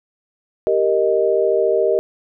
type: chord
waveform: sine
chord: Eb major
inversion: first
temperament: equal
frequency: 392 / 466.2 / 622.3 Hz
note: G4 / Bb4 / Eb5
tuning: 0 / 0 / 0 cents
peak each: -18 dBFS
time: 0.67-1.99 s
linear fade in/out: 0 ms
effects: none